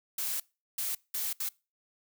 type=noise bursts at uneven times; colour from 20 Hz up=blue; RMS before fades=-33 dBFS; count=4; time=0.18-0.4 / 0.78-0.95 / 1.14-1.33 / 1.4-1.49 s; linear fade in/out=5 ms; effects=noise-tail reverb RT60 0.3 s tail -24 dB re dry